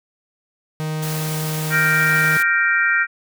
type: tone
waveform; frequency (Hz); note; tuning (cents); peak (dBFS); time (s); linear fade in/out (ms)
45% pulse; 155.56; D#3; 0; -22; 0.8-2.37; 0
type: noise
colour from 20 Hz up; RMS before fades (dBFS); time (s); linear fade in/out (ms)
white; -30; 1.02-2.43; 10
type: chord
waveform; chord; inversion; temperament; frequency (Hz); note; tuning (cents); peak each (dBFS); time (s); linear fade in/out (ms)
sine; G minor seventh; third; equal; 1396.9 / 1568 / 1864.7 / 2349; F6 / G6 / Bb6 / D7; 0 / 0 / 0 / 0; -19 / -20 / -19 / -23; 1.7-3.07; 50
effects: none